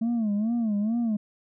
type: tone with vibrato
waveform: sine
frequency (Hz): 220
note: A3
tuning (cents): 0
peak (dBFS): -20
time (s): 0.01-1.17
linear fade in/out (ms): 10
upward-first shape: sine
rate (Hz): 2.3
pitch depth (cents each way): 140
effects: tanh soft clip ceiling -22 dBFS